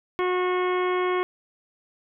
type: harmonic tone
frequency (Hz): 363.8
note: F#4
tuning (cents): -29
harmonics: 1 / 2 / 3 / 4 / 5 / 6 / 7 / 8 / 9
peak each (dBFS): -23 / -33 / -28 / -38 / -38 / -34 / -45 / -47 / -43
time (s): 0.19-1.23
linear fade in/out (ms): 0
effects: none